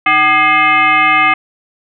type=tone with frequency modulation; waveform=sine; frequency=1664 Hz; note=G#6; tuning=3 cents sharp; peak=-7 dBFS; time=0.06-1.34 s; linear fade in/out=5 ms; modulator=451 Hz; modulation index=2; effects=none